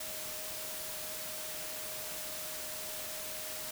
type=tone in noise; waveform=sine; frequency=622.3 Hz; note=D#5; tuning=in tune; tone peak=-49 dBFS; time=0-3.71 s; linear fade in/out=5 ms; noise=white; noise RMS=-41 dBFS; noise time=0-3.71 s; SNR=-11 dB; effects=none